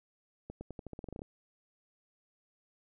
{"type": "accelerating click train", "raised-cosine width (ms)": 2, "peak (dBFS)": -29, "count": 13, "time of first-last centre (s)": [0.5, 1.219], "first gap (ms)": 110, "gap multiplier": 0.88, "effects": []}